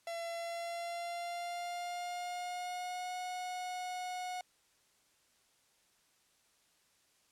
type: tone with pitch glide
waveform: 45% pulse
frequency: 676 to 728.7 Hz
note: E5 to F#5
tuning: +43 to -27 cents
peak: -38 dBFS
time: 0.07-4.41 s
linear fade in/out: 2 ms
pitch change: +130 cents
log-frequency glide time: 0.29-3.16 s
effects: white hiss -71 dBFS RMS until 7.31 s + low-pass 10000 Hz 12 dB/octave